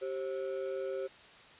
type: ring-modulated tone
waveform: triangle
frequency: 460.9 Hz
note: A#4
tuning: 20 cents flat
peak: -29 dBFS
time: 0.01-1.08 s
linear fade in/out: 20 ms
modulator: 73.5 Hz
effects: white hiss -55 dBFS RMS until 1.59 s + resampled to 8000 Hz